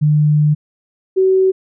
sine tone pair in turn, 150.2 / 378.5 Hz, D3 / F#4, +39 / +39 cents, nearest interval octave + major third, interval 1600 cents, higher second, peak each -9 dBFS, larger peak neither, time 0.01-0.55 / 1.16-1.52 s, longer first, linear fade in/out 20 ms, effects none

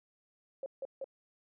sine tone bursts, 540 Hz, C#5, 45 cents flat, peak -36 dBFS, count 3, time 0.63-1.043 s, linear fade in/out 2 ms, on 31 ms, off 160 ms, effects none

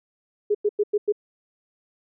sine tone bursts, 415.3 Hz, G#4, in tune, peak -17 dBFS, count 5, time 0.5-1.124 s, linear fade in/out 10 ms, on 48 ms, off 96 ms, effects none

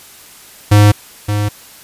square tone with echo, 103.83 Hz, G#2, in tune, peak -5 dBFS, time 0.71-0.92 s, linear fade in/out 10 ms, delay 570 ms, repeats 1, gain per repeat -9 dB, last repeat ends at 1.49 s, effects white hiss -39 dBFS RMS until 1.83 s + resampled to 32000 Hz

